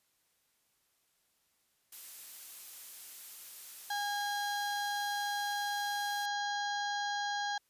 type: noise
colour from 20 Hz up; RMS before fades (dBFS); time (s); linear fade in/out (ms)
blue; -47; 1.92-6.26; 5
type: harmonic tone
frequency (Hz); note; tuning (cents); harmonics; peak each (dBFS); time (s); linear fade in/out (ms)
817; G#5; -29; 1 / 2 / 4 / 5 / 6 / 7 / 8; -35 / -38 / -44 / -44 / -50 / -51 / -51; 3.9-7.58; 5
effects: white hiss -75 dBFS RMS until 7.69 s + resampled to 32000 Hz